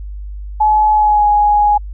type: tone with pitch glide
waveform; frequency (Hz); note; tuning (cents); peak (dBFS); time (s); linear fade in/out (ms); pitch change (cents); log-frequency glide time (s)
sine; 853 to 832.1; G#5 to G#5; +46 to +3; -8; 0.6-1.78; 10; -43; 0.92-1.27
effects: added 50 Hz sine -24 dBFS peak until 1.93 s